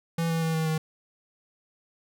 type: tone with pitch steps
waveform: square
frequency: 166.2 / 164.1 / 162.03 / 159.98 / 157.96 Hz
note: E3 / E3 / E3 / D#3 / D#3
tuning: +15 / -8 / -29 / +48 / +26 cents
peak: -25 dBFS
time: 0.18-0.78 s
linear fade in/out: 5 ms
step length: 120 ms
effects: none